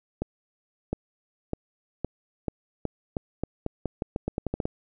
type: accelerating click train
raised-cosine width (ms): 2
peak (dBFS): -14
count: 18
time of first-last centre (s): 0.22-4.655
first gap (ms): 710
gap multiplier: 0.85
effects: none